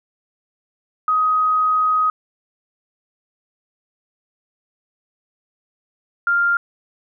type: tone pair in turn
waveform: sine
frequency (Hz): 1257 / 1396.7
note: D#6 / F6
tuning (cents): +17 / 0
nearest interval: major second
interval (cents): 183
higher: second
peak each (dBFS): -14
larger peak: neither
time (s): 1.08-2.1 / 6.27-6.57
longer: first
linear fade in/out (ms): 2
effects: none